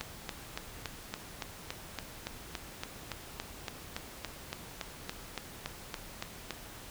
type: click train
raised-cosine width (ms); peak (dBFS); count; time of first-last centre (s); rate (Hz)
0.2; -18; 24; 0.01-6.507; 3.54
effects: pink hiss -48 dBFS RMS until 6.9 s